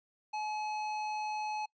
sine tone with tanh clipping, 852 Hz, G#5, 44 cents sharp, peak -36 dBFS, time 0.33-1.66 s, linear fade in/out 10 ms, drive 16 dB, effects noise-tail reverb RT60 0.1 s tail -25 dB re dry + resampled to 16000 Hz

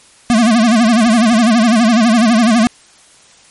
square tone with vibrato, 228 Hz, A#3, 38 cents flat, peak -8 dBFS, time 0.3-2.67 s, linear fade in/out 0 ms, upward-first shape sine, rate 12 Hz, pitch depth 130 cents each way, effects white hiss -45 dBFS RMS until 3.5 s + MP3 48 kbps

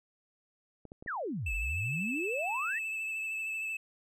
clicks, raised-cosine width 2 ms, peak -33 dBFS, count 4, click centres 0.853 / 0.919 / 1.025 / 1.062 s
sine exponential two-way sweep, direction down then up, 1975.5 to 44.45 to 1975.5 Hz, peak -33 dBFS, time 1.07-2.79 s, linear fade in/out 10 ms, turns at 1.54 s
triangle tone with vibrato, 2623 Hz, E7, 9 cents flat, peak -32 dBFS, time 1.46-3.77 s, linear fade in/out 5 ms, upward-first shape sine, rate 13 Hz, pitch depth 21 cents each way
effects none

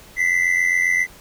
triangle tone pair together, 1975.5 / 2063 Hz, B6 / C7, 0 / -25 cents, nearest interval minor second, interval 75 cents, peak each -17 dBFS, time 0.16-1.07 s, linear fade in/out 50 ms, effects pink hiss -45 dBFS RMS until 1.2 s

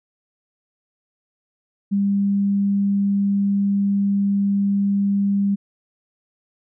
sine tone, 199.6 Hz, G3, 32 cents sharp, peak -16 dBFS, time 1.91-5.56 s, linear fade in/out 20 ms, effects none

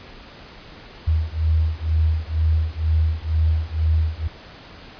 sine beating tone pair, 78.3 / 80.4 Hz, D#2 / E2, +11 / -43 cents, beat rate 2.1 Hz, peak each -20 dBFS, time 1.07-4.28 s, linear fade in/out 10 ms, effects pink hiss -42 dBFS RMS until 4.99 s + resampled to 11025 Hz

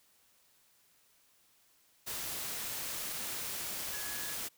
sine tone in noise, 1684 Hz, G#6, 24 cents sharp, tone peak -46 dBFS, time 3.92-4.35 s, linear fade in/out 20 ms, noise white, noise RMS -39 dBFS, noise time 2.06-4.49 s, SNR -10 dB, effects white hiss -68 dBFS RMS until 4.57 s

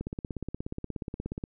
click train, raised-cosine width 3 ms, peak -21 dBFS, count 25, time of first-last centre 0.01-1.439 s, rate 16.8 Hz, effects none

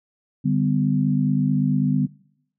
sine chord, G major, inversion second, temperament equal with one note detuned, 146.83 / 196 / 251.8 Hz, D3 / G3 / B3, 0 / 0 / +34 cents, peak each -21 / -23 / -22 dBFS, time 0.44-2.07 s, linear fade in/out 20 ms, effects noise-tail reverb RT60 0.8 s tail -24 dB re dry

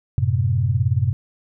sine chord, F# diminished, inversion none, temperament equal with one note detuned, 92.5 / 110 / 128.86 Hz, F#2 / A2 / C3, 0 / 0 / -26 cents, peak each -21 / -21 / -20 dBFS, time 0.18-1.13 s, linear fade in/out 0 ms, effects none

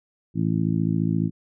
harmonic tone, 54.5 Hz, A1, 16 cents flat, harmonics 2 / 3 / 4 / 5 / 6, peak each -27 / -23 / -27 / -28 / -31 dBFS, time 0.34-1.31 s, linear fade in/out 50 ms, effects none

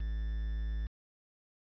triangle tone with quantisation, 53.9 Hz, A1, 35 cents flat, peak -30 dBFS, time 0-0.87 s, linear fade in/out 5 ms, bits 9, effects resampled to 11025 Hz

